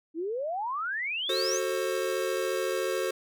sine exponential sweep, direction up, 307.6 to 6950 Hz, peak -29 dBFS, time 0.14-1.61 s, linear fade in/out 50 ms
square chord, F# diminished, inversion none, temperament just, 370 / 444 / 532.8 Hz, F#4 / A4 / C5, 0 / +16 / +31 cents, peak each -32 / -34 / -32 dBFS, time 1.29-3.11 s, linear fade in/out 5 ms
effects none

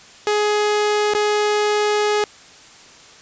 sawtooth tone with dropouts, 418.9 Hz, G#4, 15 cents sharp, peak -12 dBFS, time 0.27-2.24 s, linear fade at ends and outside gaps 1 ms, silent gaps 1.137-1.149 s, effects white hiss -44 dBFS RMS until 3.21 s + resampled to 16000 Hz

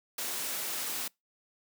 white noise, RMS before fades -35 dBFS, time 0.18-1.08 s, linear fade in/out 5 ms, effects noise-tail reverb RT60 0.2 s tail -26 dB re dry + high-pass 200 Hz 12 dB/octave

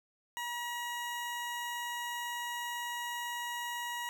20% pulse tone, 958 Hz, A#5, 47 cents sharp, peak -31 dBFS, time 0.37-4.09 s, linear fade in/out 0 ms, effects none

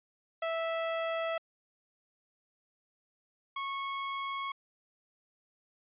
sawtooth tone pair in turn, 657 / 1098.3 Hz, E5 / C#6, -6 / -16 cents, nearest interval major sixth, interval 890 cents, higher second, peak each -27 / -30 dBFS, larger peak first, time 0.42-1.38 / 3.56-4.52 s, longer neither, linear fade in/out 5 ms, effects resampled to 8000 Hz

